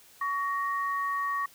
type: tone pair together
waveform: sine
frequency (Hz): 1125.2 / 1864.7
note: C#6 / A#6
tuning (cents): +26 / 0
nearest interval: major sixth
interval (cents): 874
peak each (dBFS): -28 / -34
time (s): 0.21-1.46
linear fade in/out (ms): 5
effects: white hiss -56 dBFS RMS until 1.54 s